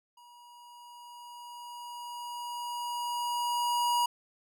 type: tone with level ramp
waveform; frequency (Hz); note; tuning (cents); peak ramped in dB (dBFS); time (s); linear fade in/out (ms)
square; 961; B5; -48; -54 to -25; 0.17-4.06; 5
effects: none